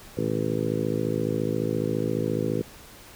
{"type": "harmonic tone with a mistuned harmonic", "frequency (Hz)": 54.5, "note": "A1", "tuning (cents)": -16, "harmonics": [2, 3, 4, 5, 6, 7, 8, 9], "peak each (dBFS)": [-32, -32, -32, -32, -32, -32, -32, -32], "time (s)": [0.17, 2.62], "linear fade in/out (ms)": 5, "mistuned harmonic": 2, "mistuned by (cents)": 110, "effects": ["pink hiss -47 dBFS RMS until 3.15 s"]}